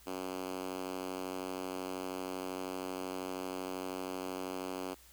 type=tone with high-pass filter; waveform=5% pulse; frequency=92.8 Hz; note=F#2; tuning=6 cents sharp; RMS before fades=-40 dBFS; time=0.06-4.95 s; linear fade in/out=20 ms; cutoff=280 Hz; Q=2.1; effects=added 60 Hz sine -62 dBFS peak until 5.12 s + white hiss -60 dBFS RMS until 5.12 s